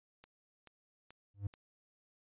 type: click train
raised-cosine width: 0.2 ms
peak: -37 dBFS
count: 4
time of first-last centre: 0.24-1.539 s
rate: 2.31 Hz
type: tone with exponential growth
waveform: triangle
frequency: 100.5 Hz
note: G2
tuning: 44 cents sharp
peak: -29 dBFS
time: 1.34-1.47 s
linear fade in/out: 5 ms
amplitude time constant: 28 ms
effects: resampled to 8000 Hz